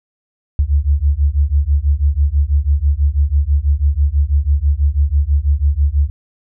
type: beating tone pair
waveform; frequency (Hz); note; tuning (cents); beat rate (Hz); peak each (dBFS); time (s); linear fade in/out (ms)
sine; 69 / 75.1; C#2 / D2; -7 / +39; 6.1; -14; 0.59-6.1; 0
effects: none